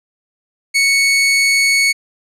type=tone; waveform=sawtooth; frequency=2217 Hz; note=C#7; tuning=in tune; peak=-7 dBFS; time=0.74-1.93 s; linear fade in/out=20 ms; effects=low-pass 10000 Hz 12 dB/octave